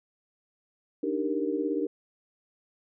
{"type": "chord", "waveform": "sine", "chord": "Eb major seventh", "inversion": "third", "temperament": "equal", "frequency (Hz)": [293.7, 311.1, 392, 466.2], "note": ["D4", "Eb4", "G4", "Bb4"], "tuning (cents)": [0, 0, 0, 0], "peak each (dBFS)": [-31, -32, -32, -32], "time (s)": [1.03, 1.87], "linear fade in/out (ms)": 5, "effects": []}